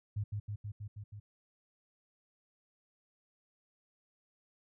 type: tone with echo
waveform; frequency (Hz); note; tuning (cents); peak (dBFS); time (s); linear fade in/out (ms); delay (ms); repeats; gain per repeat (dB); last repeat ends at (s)
sine; 103.83; G#2; 0; -32; 0.16-0.24; 10; 160; 6; -2; 1.2
effects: none